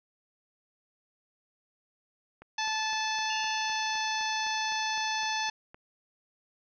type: click train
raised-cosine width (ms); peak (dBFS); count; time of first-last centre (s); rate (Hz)
0.5; -33; 14; 2.42-5.745; 3.91
type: harmonic tone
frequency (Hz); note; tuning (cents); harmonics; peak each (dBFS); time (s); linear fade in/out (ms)
872; A5; -16; 1 / 2 / 3 / 4 / 5 / 6 / 7; -32 / -35 / -37 / -38 / -39 / -40 / -40; 2.58-5.5; 5
type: tone with exponential decay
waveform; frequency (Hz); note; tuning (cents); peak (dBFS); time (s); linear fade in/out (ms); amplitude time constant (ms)
sine; 2813; F7; +12; -37; 3.3-4.36; 2; 230
effects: none